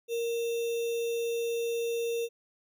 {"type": "tone with sample-and-hold", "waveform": "sine", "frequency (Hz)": 466.2, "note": "A#4", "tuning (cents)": 0, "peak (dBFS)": -28, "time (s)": [0.08, 2.29], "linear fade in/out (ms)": 50, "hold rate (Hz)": 3150, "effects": []}